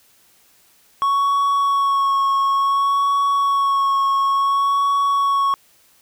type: tone with vibrato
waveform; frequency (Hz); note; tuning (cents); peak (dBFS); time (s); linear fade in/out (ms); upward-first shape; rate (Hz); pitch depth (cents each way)
triangle; 1108.7; C#6; 0; -13; 1.02-5.54; 0; sine; 0.57; 18
effects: white hiss -55 dBFS RMS until 6.01 s